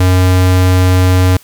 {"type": "tone", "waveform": "square", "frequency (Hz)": 91.9, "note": "F#2", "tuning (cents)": -11, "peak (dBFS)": -7, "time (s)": [0, 1.37], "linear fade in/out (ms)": 5, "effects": ["white hiss -43 dBFS RMS until 1.43 s"]}